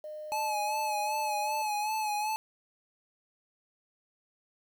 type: tone with pitch glide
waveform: sine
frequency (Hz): 610 to 604.7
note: D#5 to D#5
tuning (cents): -34 to -50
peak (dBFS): -38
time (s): 0.04-1.62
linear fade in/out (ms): 2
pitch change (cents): -16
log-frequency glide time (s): 1.08-1.16
type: tone with vibrato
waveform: square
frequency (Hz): 852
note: G#5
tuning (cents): +44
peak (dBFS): -30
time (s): 0.32-2.36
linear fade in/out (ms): 0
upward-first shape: sine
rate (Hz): 2.6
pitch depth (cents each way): 45
effects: 10-bit